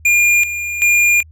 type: tone with tremolo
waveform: square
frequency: 2412 Hz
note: D7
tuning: 46 cents sharp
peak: -10 dBFS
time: 0.05-1.23 s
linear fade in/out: 5 ms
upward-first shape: square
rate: 1.3 Hz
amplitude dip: 70%
effects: added 79 Hz sine -39 dBFS peak until 1.31 s + low-pass 12000 Hz 12 dB/octave